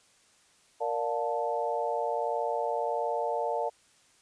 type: chord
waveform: sine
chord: Bb major seventh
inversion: none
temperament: equal with one note detuned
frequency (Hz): 466.2 / 587.3 / 709 / 880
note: Bb4 / D5 / F5 / A5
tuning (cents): 0 / 0 / +26 / 0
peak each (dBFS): -33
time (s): 0.8-3.7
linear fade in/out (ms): 20
effects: white hiss -63 dBFS RMS until 4.21 s + resampled to 22050 Hz

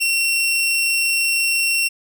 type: tone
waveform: sawtooth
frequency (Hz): 2726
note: F7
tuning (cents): -43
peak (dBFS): -13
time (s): 0-1.89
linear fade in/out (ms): 20
effects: none

